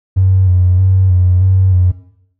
triangle tone with vibrato, 92.5 Hz, F#2, in tune, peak -3 dBFS, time 0.16-1.92 s, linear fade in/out 20 ms, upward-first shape square, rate 1.6 Hz, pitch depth 37 cents each way, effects noise-tail reverb RT60 0.7 s tail -18 dB re dry + tanh soft clip ceiling -4 dBFS

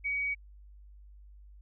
sine tone, 2260 Hz, C#7, 33 cents sharp, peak -29 dBFS, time 0.04-0.35 s, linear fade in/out 20 ms, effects added 50 Hz sine -50 dBFS peak until 1.61 s

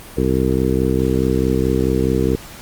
harmonic tone, 64.7 Hz, C2, 19 cents flat, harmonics 1 / 2 / 3 / 4 / 5 / 6 / 7, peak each -22 / -22 / -22 / -22 / -22 / -22 / -22 dBFS, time 0.17-2.36 s, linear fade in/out 5 ms, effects pink hiss -37 dBFS RMS until 2.61 s + Opus 32 kbps

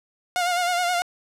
sawtooth tone with vibrato, 710 Hz, F5, 28 cents sharp, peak -17 dBFS, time 0.36-1.02 s, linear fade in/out 0 ms, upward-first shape sine, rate 9.5 Hz, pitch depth 47 cents each way, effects low-pass 11000 Hz 12 dB/octave

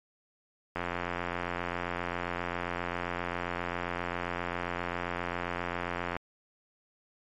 click train, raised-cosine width 0.5 ms, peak -17 dBFS, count 474, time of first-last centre 0.76-6.166 s, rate 87.5 Hz, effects MP3 64 kbps

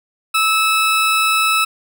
20% pulse tone, 1305 Hz, E6, 18 cents flat, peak -8 dBFS, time 0.34-1.65 s, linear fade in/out 10 ms, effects none

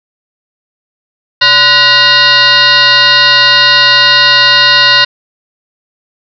sine tone with frequency modulation, 2819 Hz, F7, 16 cents sharp, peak -3 dBFS, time 1.41-5.05 s, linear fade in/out 10 ms, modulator 449 Hz, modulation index 3.9, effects none

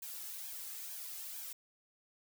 blue noise with flanger, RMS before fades -45 dBFS, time 0.02-1.53 s, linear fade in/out 5 ms, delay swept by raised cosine 1.2 to 2.4 ms, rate 2.2 Hz, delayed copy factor +0.65, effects none

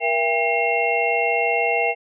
sine tone cluster, 473.3 / 671 / 797 / 2138 / 2723 Hz, A#4 / E5 / G5 / C7 / F7, +26 / +31 / +28 / +37 / -44 cents, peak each -24 dBFS, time 0-1.95 s, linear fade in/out 50 ms, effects none

